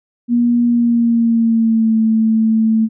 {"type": "tone with pitch glide", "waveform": "sine", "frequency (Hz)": [239, 221.7], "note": ["A#3", "A3"], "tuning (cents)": [43, 13], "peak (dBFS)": -10, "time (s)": [0.28, 2.89], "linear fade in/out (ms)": 50, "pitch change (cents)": -130, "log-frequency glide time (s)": [0.65, 1.96], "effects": []}